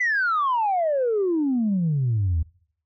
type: exponential sweep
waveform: sine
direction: down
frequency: 2042 to 75.9 Hz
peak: -18 dBFS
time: 0-2.43 s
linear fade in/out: 10 ms
effects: noise-tail reverb RT60 0.6 s tail -24 dB re dry + tanh soft clip ceiling -16 dBFS